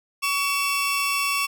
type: tone pair together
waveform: sawtooth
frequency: 1128.5 / 2684 Hz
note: C#6 / E7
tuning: +31 / +31 cents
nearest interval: octave + minor third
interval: 1500 cents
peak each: -21 dBFS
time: 0.22-1.47 s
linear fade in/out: 20 ms
effects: none